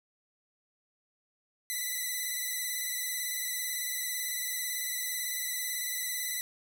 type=tone with vibrato; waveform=5% pulse; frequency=1987 Hz; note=B6; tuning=10 cents sharp; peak=-22 dBFS; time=1.7-6.41 s; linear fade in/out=0 ms; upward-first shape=square; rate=18 Hz; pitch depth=25 cents each way; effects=none